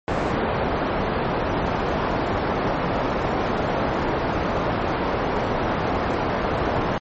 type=low-pass noise; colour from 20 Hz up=white; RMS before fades=-23 dBFS; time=0.08-6.98 s; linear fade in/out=0 ms; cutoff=850 Hz; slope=12 dB/octave; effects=MP3 32 kbps